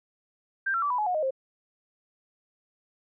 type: tone with pitch steps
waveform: sine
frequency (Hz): 1580 / 1351.8 / 1156.6 / 989.6 / 846.7 / 724.4 / 619.8 / 530.3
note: G6 / E6 / D6 / B5 / G#5 / F#5 / D#5 / C5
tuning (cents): +13 / +43 / -27 / +3 / +33 / -37 / -7 / +23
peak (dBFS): -24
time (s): 0.66-1.308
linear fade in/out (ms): 10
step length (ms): 81
effects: none